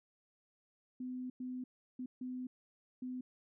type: tone bursts at uneven times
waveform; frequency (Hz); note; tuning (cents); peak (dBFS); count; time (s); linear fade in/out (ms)
sine; 253.1; B3; +43; -39; 5; 1-1.3 / 1.4-1.64 / 1.99-2.06 / 2.21-2.47 / 3.02-3.21; 5
effects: none